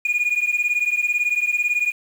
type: beating tone pair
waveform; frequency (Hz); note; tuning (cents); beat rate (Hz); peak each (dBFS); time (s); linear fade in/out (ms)
sine; 2434 / 2452; D#7 / D#7; -39 / -26; 18; -19; 0.05-1.92; 5
effects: tanh soft clip ceiling -15 dBFS + 7-bit